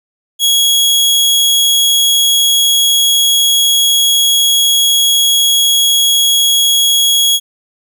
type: tone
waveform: sawtooth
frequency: 3324 Hz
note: G#7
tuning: 1 cent sharp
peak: -5 dBFS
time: 0.39-7.4 s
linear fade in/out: 50 ms
effects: none

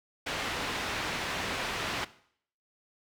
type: low-pass noise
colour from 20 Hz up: white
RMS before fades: -34 dBFS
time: 0.26-2.05 s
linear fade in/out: 10 ms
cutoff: 2800 Hz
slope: 12 dB/octave
effects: noise-tail reverb RT60 0.6 s tail -17 dB re dry

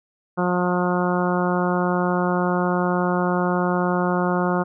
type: harmonic tone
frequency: 178.9 Hz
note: F3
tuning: 42 cents sharp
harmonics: 1 / 2 / 3 / 4 / 5 / 6 / 7 / 8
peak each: -22 / -25 / -27 / -28 / -29 / -30 / -30 / -31 dBFS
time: 0.37-4.64 s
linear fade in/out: 20 ms
effects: none

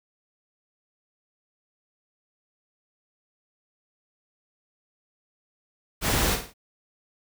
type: noise with echo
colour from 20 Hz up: pink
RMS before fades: -24 dBFS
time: 6.01-6.38 s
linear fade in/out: 50 ms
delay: 53 ms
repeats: 3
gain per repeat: -8 dB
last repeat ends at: 6.539 s
effects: none

